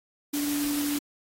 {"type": "tone in noise", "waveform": "sine", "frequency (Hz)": 290, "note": "D4", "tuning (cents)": -22, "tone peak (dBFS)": -26, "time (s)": [0.33, 0.99], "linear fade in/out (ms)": 10, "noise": "white", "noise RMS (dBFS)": -34, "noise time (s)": [0.33, 0.99], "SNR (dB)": 5, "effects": ["AAC 48 kbps"]}